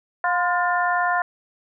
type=harmonic tone with a mistuned harmonic; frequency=355.2 Hz; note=F4; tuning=29 cents sharp; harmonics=2 / 3 / 4 / 5; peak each=-22 / -24 / -25 / -26 dBFS; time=0.24-1.22 s; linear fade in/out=2 ms; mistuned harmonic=3; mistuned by=-50 cents; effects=none